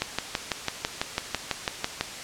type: click train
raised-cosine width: 0.2 ms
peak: -7 dBFS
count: 13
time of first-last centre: 0.02-2.01 s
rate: 6.03 Hz
effects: white hiss -37 dBFS RMS until 2.23 s + low-pass 7000 Hz 12 dB/octave